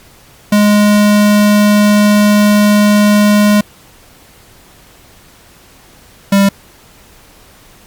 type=tone pair in turn; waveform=square; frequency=207.7 / 198.09 Hz; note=G#3 / G3; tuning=0 / +18 cents; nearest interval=minor second; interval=82 cents; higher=first; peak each=-6 dBFS; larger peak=neither; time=0.52-3.61 / 6.32-6.49 s; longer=first; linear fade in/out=5 ms; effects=pink hiss -42 dBFS RMS until 7.86 s + MP3 96 kbps